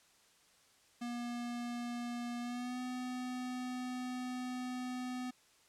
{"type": "tone with pitch glide", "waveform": "square", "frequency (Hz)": [239.8, 251.3], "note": ["A#3", "B3"], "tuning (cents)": [49, 30], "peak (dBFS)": -39, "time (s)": [1.01, 5.31], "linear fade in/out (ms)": 10, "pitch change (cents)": 81, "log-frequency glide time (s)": [2.4, 2.8], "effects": ["white hiss -67 dBFS RMS until 5.68 s", "low-pass 9000 Hz 12 dB/octave"]}